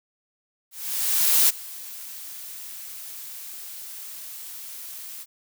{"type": "noise with ADSR envelope", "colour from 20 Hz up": "blue", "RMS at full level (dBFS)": -17, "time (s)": [0.71, 5.26], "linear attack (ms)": 780, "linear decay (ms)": 19, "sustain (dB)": -21, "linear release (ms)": 45, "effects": []}